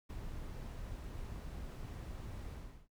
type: noise with ADSR envelope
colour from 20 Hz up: brown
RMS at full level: -41 dBFS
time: 0.09-2.88 s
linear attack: 18 ms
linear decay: 4 ms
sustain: -4 dB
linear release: 360 ms
effects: noise-tail reverb RT60 0.1 s tail -17 dB re dry